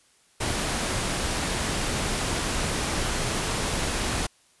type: noise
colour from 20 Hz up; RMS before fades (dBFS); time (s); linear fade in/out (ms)
pink; -27; 0.4-4.27; 10
effects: white hiss -61 dBFS RMS until 4.6 s + resampled to 24000 Hz